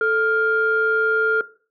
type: tone pair together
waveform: sine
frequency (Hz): 440 / 1402.6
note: A4 / F6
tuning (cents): 0 / +7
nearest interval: octave + minor sixth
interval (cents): 2007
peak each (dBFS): -19 / -18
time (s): 0.01-1.41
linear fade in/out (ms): 2
effects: noise-tail reverb RT60 0.4 s tail -17 dB re dry + tanh soft clip ceiling -9 dBFS